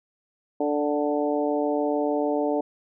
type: harmonic tone with a mistuned harmonic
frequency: 146.83 Hz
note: D3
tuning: in tune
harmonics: 2 / 3 / 4 / 5 / 6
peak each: -26 / -27 / -27 / -31 / -34 dBFS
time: 0.6-2.61 s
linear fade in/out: 5 ms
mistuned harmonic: 5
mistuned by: +16 cents
effects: none